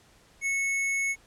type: tone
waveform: square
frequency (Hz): 2200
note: C#7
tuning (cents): -14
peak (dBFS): -26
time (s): 0.41-1.16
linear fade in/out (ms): 50
effects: pink hiss -59 dBFS RMS until 1.26 s + low-pass 10000 Hz 12 dB/octave